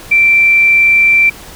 sine tone, 2346 Hz, D7, 2 cents flat, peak -5 dBFS, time 0.11-1.3 s, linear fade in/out 10 ms, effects pink hiss -33 dBFS RMS until 1.55 s

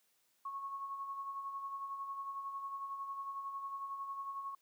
sine tone with tremolo, 1100 Hz, C#6, 14 cents flat, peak -38 dBFS, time 0.45-4.55 s, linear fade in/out 5 ms, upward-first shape sine, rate 11 Hz, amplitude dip 45%, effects white hiss -75 dBFS RMS until 4.61 s + high-pass 150 Hz 12 dB/octave

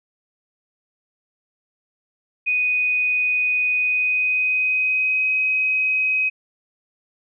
sine tone with pitch glide, 2489 to 2528 Hz, D#7 to D#7, 0 to +27 cents, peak -17 dBFS, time 2.46-6.3 s, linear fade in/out 20 ms, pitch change +27 cents, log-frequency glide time 3.75-5.31 s, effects none

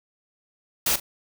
white noise with echo, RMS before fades -22 dBFS, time 0.86-0.96 s, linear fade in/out 5 ms, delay 40 ms, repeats 1, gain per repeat -15 dB, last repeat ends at 1 s, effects none

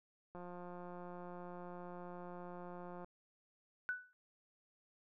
click train, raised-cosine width 1 ms, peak -37 dBFS, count 478, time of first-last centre 0.35-3.045 s, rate 177 Hz
sine tone with exponential decay, 1488 Hz, F#6, 9 cents sharp, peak -33 dBFS, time 3.89-4.13 s, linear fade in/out 0 ms, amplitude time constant 51 ms
effects none

